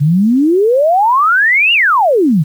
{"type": "exponential two-way sweep", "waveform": "sine", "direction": "up then down", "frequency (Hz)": [138, 2886, 138], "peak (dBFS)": -7, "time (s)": [0, 2.44], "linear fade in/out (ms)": 20, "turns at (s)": 1.73, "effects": ["7-bit"]}